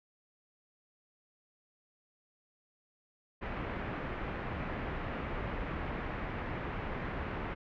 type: low-pass noise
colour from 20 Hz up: pink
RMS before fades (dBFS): -38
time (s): 3.41-7.55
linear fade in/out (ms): 20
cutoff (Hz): 2300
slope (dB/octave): 24
effects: none